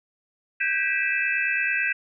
sine tone cluster, 1546 / 1615 / 1959 / 2393 / 2614 Hz, G6 / G#6 / B6 / D7 / E7, -24 / -49 / -15 / +32 / -15 cents, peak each -29 / -28 / -28 / -31 / -26 dBFS, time 0.6-1.93 s, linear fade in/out 10 ms, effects none

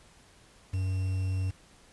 triangle tone with quantisation, 94 Hz, F#2, 28 cents sharp, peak -25 dBFS, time 0.73-1.51 s, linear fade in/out 10 ms, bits 8, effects pink hiss -58 dBFS RMS until 1.92 s + resampled to 24000 Hz

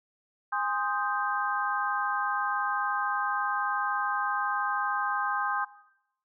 sine chord, Ab major seventh, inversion none, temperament equal with one note detuned, 820.6 / 1046.5 / 1244.5 / 1568 Hz, Ab5 / C6 / Eb6 / G6, -21 / 0 / 0 / 0 cents, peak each -32 dBFS, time 0.52-5.65 s, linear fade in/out 10 ms, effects noise-tail reverb RT60 0.8 s tail -18 dB re dry

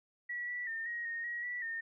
sine tone with pitch steps, 1935 / 1955 / 1812 / 1888 / 1852 / 1902 / 1954 / 1827 Hz, B6 / B6 / A#6 / A#6 / A#6 / A#6 / B6 / A#6, -36 / -18 / -50 / +22 / -12 / +34 / -19 / -35 cents, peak -36 dBFS, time 0.29-1.81 s, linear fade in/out 10 ms, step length 190 ms, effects none

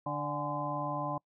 harmonic tone with a mistuned harmonic, 146.83 Hz, D3, in tune, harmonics 1 / 2 / 4 / 5 / 6 / 7, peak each -39 / -40 / -39 / -41 / -40 / -37 dBFS, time 0.06-1.18 s, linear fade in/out 5 ms, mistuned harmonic 6, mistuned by -96 cents, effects noise-tail reverb RT60 0.1 s tail -26 dB re dry

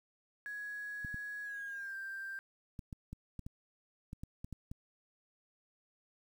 sine tone with pitch glide, 1672 to 1578.2 Hz, G#6 to G6, +11 to +11 cents, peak -40 dBFS, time 0.46-2.39 s, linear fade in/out 0 ms, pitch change -100 cents, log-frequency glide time 1.43-1.96 s
clicks, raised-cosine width 5 ms, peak -31 dBFS, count 12, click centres 1.048 / 1.144 / 2.792 / 2.928 / 3.13 / 3.393 / 3.465 / 4.131 / 4.235 / 4.445 / 4.527 / 4.715 s
effects 10-bit

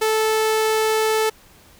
sawtooth tone, 437.6 Hz, A4, 9 cents flat, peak -13 dBFS, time 0.01-1.3 s, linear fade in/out 10 ms, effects pink hiss -50 dBFS RMS until 1.79 s

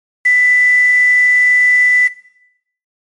sine tone with quantisation, 1988 Hz, B6, 11 cents sharp, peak -7 dBFS, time 0.25-2.08 s, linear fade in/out 10 ms, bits 5, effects noise-tail reverb RT60 0.8 s tail -18 dB re dry + MP3 48 kbps

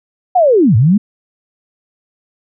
sine linear two-way sweep, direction down then up, 760 to 100 to 219.3 Hz, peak -6 dBFS, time 0.35-0.98 s, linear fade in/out 10 ms, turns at 0.76 s, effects none

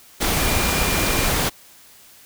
sine tone in noise, 2400 Hz, D7, 37 cents sharp, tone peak -29 dBFS, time 0.39-1.3 s, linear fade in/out 20 ms, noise pink, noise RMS -20 dBFS, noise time 0.2-1.5 s, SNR -12 dB, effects white hiss -48 dBFS RMS until 2.25 s

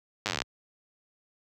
slowing click train, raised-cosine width 0.2 ms, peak -11 dBFS, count 14, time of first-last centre 0.26-0.419 s, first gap 9 ms, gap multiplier 1.05, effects high-pass 80 Hz 12 dB/octave

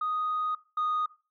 sine tone pair in turn, 1244.5 / 1237.4 Hz, D#6 / D#6, 0 / -10 cents, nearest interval unison, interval 10 cents, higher first, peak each -26 / -24 dBFS, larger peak second, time 0.01-0.55 / 0.77-1.06 s, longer first, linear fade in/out 5 ms, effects noise-tail reverb RT60 0.3 s tail -18 dB re dry + tanh soft clip ceiling -23 dBFS

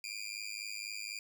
20% pulse tone with amplitude modulation, 2398 Hz, D7, 36 cents sharp, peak -31 dBFS, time 0.04-1.19 s, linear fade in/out 2 ms, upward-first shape sine, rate 104 Hz, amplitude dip 90%, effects none

